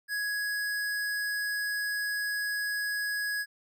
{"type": "tone", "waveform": "square", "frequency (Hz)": 1668, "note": "G#6", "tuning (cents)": 7, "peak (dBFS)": -30, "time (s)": [0.08, 3.46], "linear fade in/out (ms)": 50, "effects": []}